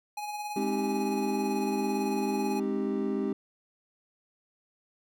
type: tone with tremolo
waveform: square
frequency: 835 Hz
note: G#5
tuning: 9 cents sharp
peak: -33 dBFS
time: 0.17-2.6 s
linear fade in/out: 5 ms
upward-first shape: sine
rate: 18 Hz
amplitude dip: 40%
type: chord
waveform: triangle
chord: Ab major seventh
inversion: none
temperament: equal with one note detuned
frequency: 207.7 / 264.4 / 311.1 / 392 Hz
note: Ab3 / C4 / Eb4 / G4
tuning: 0 / +18 / 0 / 0 cents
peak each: -30 / -31 / -34 / -30 dBFS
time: 0.56-3.33 s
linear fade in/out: 5 ms
effects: none